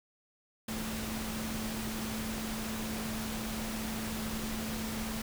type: tone in noise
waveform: sine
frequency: 220 Hz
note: A3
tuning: in tune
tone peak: -37 dBFS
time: 0.68-5.22 s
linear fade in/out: 5 ms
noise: pink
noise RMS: -39 dBFS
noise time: 0.68-5.22 s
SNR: -1 dB
effects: none

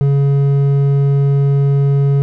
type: tone with hard clipping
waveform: sine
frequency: 140 Hz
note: C#3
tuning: 18 cents sharp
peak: -11 dBFS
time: 0.01-2.22 s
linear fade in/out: 0 ms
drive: 6 dB
effects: none

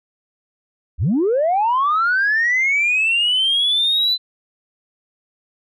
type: linear sweep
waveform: sine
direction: up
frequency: 50.1 to 4046 Hz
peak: -13 dBFS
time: 0.98-4.18 s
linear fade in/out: 50 ms
effects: tanh soft clip ceiling -11 dBFS

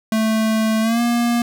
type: tone with pitch glide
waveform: square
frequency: 220 to 237.2 Hz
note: A3 to A#3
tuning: 0 to +30 cents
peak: -16 dBFS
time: 0.12-1.42 s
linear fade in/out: 2 ms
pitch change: +130 cents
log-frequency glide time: 0.81-1.01 s
effects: none

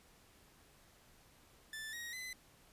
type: tone with pitch steps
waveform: sawtooth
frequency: 1760 / 1886.3 / 2022 Hz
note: A6 / A#6 / B6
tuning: 0 / +20 / +40 cents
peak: -40 dBFS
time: 1.73-2.33 s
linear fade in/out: 2 ms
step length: 200 ms
effects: pink hiss -65 dBFS RMS until 2.72 s + resampled to 32000 Hz

